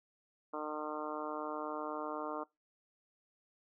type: harmonic tone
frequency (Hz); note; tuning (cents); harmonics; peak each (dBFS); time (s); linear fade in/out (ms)
152; D#3; -40; 2 / 3 / 4 / 5 / 6 / 7 / 8 / 9; -44 / -44 / -44 / -48 / -46 / -45 / -46 / -50; 0.53-2.44; 10
effects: noise-tail reverb RT60 0.2 s tail -22 dB re dry